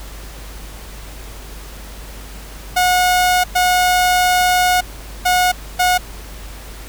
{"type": "tone bursts at uneven times", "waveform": "sawtooth", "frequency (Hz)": 726, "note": "F#5", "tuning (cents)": -33, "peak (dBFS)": -8, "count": 4, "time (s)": [[2.76, 3.44], [3.55, 4.81], [5.25, 5.52], [5.79, 5.98]], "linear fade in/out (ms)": 10, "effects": ["added 50 Hz sine -32 dBFS peak until 6.88 s", "pink hiss -37 dBFS RMS until 6.88 s"]}